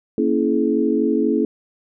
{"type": "chord", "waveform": "sine", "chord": "A# half-diminished seventh", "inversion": "none", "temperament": "equal with one note detuned", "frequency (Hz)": [233.1, 277.2, 329.6, 425.5], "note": ["A#3", "C#4", "E4", "G#4"], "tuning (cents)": [0, 0, 0, 42], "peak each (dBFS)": -21, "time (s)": [0.18, 1.45], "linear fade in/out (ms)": 2, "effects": []}